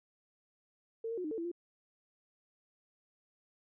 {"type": "tone with pitch steps", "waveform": "sine", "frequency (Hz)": [452.4, 460.5, 362.7, 306.7, 446.7, 335.2, 347.1], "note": ["A4", "A#4", "F#4", "D#4", "A4", "E4", "F4"], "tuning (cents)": [48, -21, -34, -25, 26, 29, -11], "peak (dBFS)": -35, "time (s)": [1.04, 1.516], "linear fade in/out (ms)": 5, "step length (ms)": 68, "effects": []}